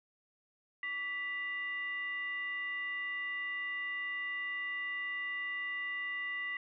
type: tone with frequency modulation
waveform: sine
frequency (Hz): 1975.5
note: B6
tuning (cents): 0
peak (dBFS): -35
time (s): 0.83-6.57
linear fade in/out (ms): 2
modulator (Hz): 830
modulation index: 0.45
effects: none